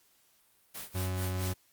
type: noise with tremolo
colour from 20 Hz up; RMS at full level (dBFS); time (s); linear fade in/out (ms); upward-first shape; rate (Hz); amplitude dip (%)
white; -40; 0.74-1.54; 10; sine; 4.5; 85
type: tone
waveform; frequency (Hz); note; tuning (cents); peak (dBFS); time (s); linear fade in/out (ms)
40% pulse; 92.5; F#2; 0; -30; 0.94-1.54; 20
effects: white hiss -67 dBFS RMS until 1.72 s + Opus 48 kbps